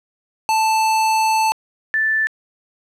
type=tone pair in turn; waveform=square / sine; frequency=880 / 1760 Hz; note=A5 / A6; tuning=0 / 0 cents; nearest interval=octave; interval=1200 cents; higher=second; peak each=-15 dBFS; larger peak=neither; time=0.49-1.52 / 1.94-2.27 s; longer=first; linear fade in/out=0 ms; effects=low-pass 11000 Hz 12 dB/octave + 9-bit